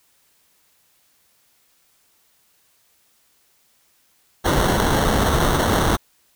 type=noise with sample-and-hold; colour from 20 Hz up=pink; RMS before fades=-18 dBFS; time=4.44-5.97 s; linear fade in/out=20 ms; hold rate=2450 Hz; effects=white hiss -61 dBFS RMS until 6.35 s